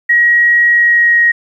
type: tone with pitch glide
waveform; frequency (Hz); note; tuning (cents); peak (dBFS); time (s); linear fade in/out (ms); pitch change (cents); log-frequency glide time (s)
sine; 1900 to 1884.7; A#6 to A#6; +33 to +19; -6; 0.09-1.32; 10; -14; 0.69-1.21
effects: 8-bit